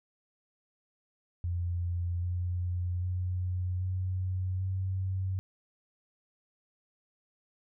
sine tone with pitch steps, 87.31 / 89.04 / 90.81 / 92.61 / 94.45 Hz, F2 / F2 / F#2 / F#2 / F#2, 0 / +34 / -32 / +2 / +36 cents, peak -29 dBFS, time 1.44-5.39 s, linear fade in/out 0 ms, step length 790 ms, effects none

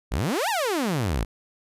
sawtooth exponential two-way sweep, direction up then down, 46.63 to 973 to 46.63 Hz, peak -19 dBFS, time 0.11-1.25 s, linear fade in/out 20 ms, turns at 0.49 s, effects resampled to 32000 Hz

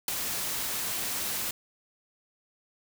white noise with ADSR envelope, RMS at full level -25 dBFS, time 0.08-1.51 s, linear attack 3 ms, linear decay 9 ms, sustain -7 dB, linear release 4 ms, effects none

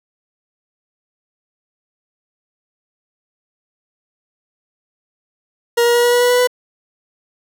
40% pulse tone with pitch steps, 472.6 / 475.9 / 479.2 / 482.5 / 485.9 / 489.3 / 492.7 / 496.1 Hz, A#4 / A#4 / A#4 / B4 / B4 / B4 / B4 / B4, +24 / +36 / +48 / -40 / -28 / -16 / -4 / +8 cents, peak -10 dBFS, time 5.77-6.474 s, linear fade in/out 10 ms, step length 88 ms, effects none

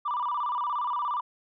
sine tone with vibrato, 1075 Hz, C6, 47 cents sharp, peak -25 dBFS, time 0.05-1.21 s, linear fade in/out 10 ms, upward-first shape square, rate 17 Hz, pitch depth 160 cents each way, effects tanh soft clip ceiling -23 dBFS

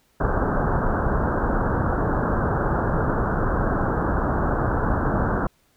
pink low-pass noise, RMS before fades -22 dBFS, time 0.2-5.47 s, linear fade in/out 5 ms, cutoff 1600 Hz, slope 96 dB/octave, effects pink hiss -63 dBFS RMS until 5.76 s

